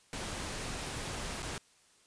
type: noise with dropouts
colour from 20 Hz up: pink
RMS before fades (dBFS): -39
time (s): 0.13-1.58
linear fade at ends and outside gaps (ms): 1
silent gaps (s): 1.423-1.428
effects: white hiss -65 dBFS RMS until 2.06 s + resampled to 22050 Hz